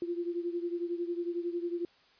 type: beating tone pair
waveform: sine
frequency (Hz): 343.2 / 354.2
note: F4 / F4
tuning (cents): -30 / +24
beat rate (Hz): 11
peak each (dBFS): -33 / -37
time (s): 0.02-1.85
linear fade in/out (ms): 2
effects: white hiss -63 dBFS RMS until 2.19 s + resampled to 11025 Hz